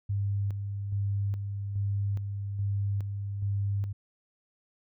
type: tone with tremolo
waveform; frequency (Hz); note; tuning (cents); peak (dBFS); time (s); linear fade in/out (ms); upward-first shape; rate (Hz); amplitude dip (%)
sine; 100.2; G2; +38; -26; 0.09-3.93; 10; square; 1.2; 45
effects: none